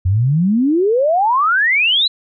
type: exponential sweep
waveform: sine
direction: up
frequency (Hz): 86.9 to 4089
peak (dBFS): -11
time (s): 0.05-2.08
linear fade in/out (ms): 10
effects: none